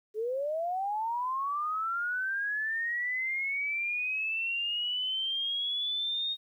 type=linear sweep; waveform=sine; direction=up; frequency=415.3 to 3729 Hz; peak=-29 dBFS; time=0.14-6.37 s; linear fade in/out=50 ms; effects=11-bit